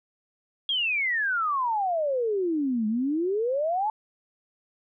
sine exponential two-way sweep, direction down then up, 3322 to 209.4 to 887 Hz, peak -23 dBFS, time 0.69-3.9 s, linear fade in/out 2 ms, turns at 2.87 s, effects none

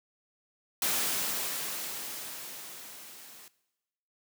white noise with level ramp, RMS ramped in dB -28 to -51 dBFS, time 0.82-3.48 s, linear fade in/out 2 ms, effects noise-tail reverb RT60 1.0 s tail -19 dB re dry + high-pass 150 Hz 12 dB/octave

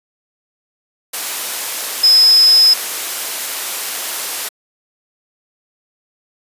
sine tone in noise, 5100 Hz, D#8, 42 cents sharp, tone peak -6 dBFS, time 2.03-2.74 s, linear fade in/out 10 ms, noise white, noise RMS -22 dBFS, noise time 1.13-4.49 s, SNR +13 dB, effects high-pass 400 Hz 12 dB/octave + resampled to 32000 Hz

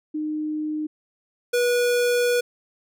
sine / square tone pair in turn, 306.1 / 485.9 Hz, D#4 / B4, -28 / -28 cents, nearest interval minor sixth, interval 800 cents, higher second, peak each -24 / -19 dBFS, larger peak second, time 0.14-0.87 / 1.53-2.41 s, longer second, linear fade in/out 10 ms, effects none

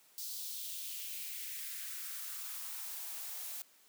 blue noise with high-pass filter sweep, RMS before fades -43 dBFS, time 0.18-3.62 s, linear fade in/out 0 ms, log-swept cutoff 4600 to 550 Hz, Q 2.1, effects white hiss -65 dBFS RMS until 3.88 s + high-pass 200 Hz 12 dB/octave

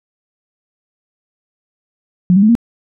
sine tone with pitch steps, 180.6 / 196.95 / 214.8 / 234.2 Hz, F#3 / G3 / A3 / A#3, -42 / +8 / -41 / +8 cents, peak -6 dBFS, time 2.3-2.552 s, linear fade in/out 0 ms, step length 63 ms, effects none

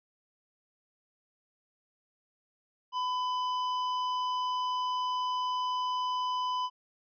sine tone with tanh clipping, 1003 Hz, B5, 26 cents sharp, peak -31 dBFS, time 2.92-6.7 s, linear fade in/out 50 ms, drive 15 dB, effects resampled to 11025 Hz

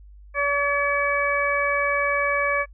harmonic tone, 570 Hz, C#5, 48 cents sharp, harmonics 1 / 2 / 3 / 4, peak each -25 / -25 / -25 / -25 dBFS, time 0.34-2.66 s, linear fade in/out 50 ms, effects noise-tail reverb RT60 0.1 s tail -26 dB re dry + added 50 Hz sine -43 dBFS peak until 2.73 s

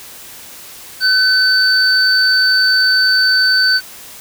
sine tone pair together, 1518 / 4549 Hz, F#6 / C#8, +44 / +44 cents, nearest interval octave + perfect fifth, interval 1900 cents, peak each -12 dBFS, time 1-3.81 s, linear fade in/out 50 ms, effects white hiss -35 dBFS RMS until 4.2 s

